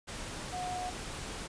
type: tone in noise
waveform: sine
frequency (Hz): 727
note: F#5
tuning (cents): -31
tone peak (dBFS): -35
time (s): 0.52-0.91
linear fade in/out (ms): 20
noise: pink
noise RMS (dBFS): -41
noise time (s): 0.07-1.48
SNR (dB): +3
effects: resampled to 22050 Hz